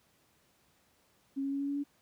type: tone with pitch steps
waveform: sine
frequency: 273.4 / 275.8 / 278.2 / 280.6 / 283 / 285.5 Hz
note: C#4 / C#4 / C#4 / C#4 / C#4 / D4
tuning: -24 / -9 / +6 / +21 / +36 / -49 cents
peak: -31 dBFS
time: 1.36-1.84 s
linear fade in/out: 20 ms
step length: 80 ms
effects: pink hiss -69 dBFS RMS until 2.01 s + high-pass 80 Hz 12 dB/octave